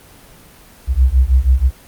sine beating tone pair, 61.6 / 67.8 Hz, B1 / C#2, -4 / -38 cents, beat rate 6.2 Hz, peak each -12 dBFS, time 0.87-1.71 s, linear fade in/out 50 ms, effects pink hiss -43 dBFS RMS until 1.87 s + Opus 24 kbps

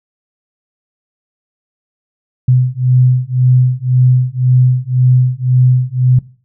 sine beating tone pair, 125.8 / 127.7 Hz, B2 / C3, +32 / -42 cents, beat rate 1.9 Hz, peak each -11 dBFS, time 2.48-6.19 s, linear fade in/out 5 ms, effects noise-tail reverb RT60 0.4 s tail -20 dB re dry

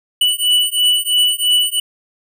square beating tone pair, 2960 / 2963 Hz, F#7 / F#7, 0 / +2 cents, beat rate 3 Hz, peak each -16 dBFS, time 0.21-1.8 s, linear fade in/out 5 ms, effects none

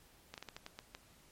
slowing click train, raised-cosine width 0.2 ms, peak -28 dBFS, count 8, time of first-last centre 0.34-0.949 s, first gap 38 ms, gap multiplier 1.27, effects pink hiss -64 dBFS RMS until 1.31 s + MP3 64 kbps

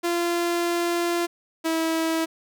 sawtooth tone pair in turn, 344.3 / 324.8 Hz, F4 / E4, -25 / -26 cents, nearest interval minor second, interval 101 cents, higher first, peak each -18 dBFS, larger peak neither, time 0.03-1.27 / 1.64-2.26 s, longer first, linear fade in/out 20 ms, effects none

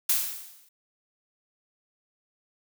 blue noise with exponential decay, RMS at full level -21 dBFS, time 0.09-0.69 s, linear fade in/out 5 ms, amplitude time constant 130 ms, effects none

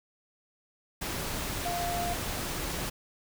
sine tone in noise, 698.5 Hz, F5, in tune, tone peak -31 dBFS, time 1.65-2.14 s, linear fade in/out 10 ms, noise pink, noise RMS -34 dBFS, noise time 1.01-2.9 s, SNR 0 dB, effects none

